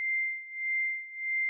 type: tone with tremolo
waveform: sine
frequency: 2093 Hz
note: C7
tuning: in tune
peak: -26 dBFS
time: 0-1.49 s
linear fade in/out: 0 ms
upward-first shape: sine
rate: 1.6 Hz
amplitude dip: 85%
effects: none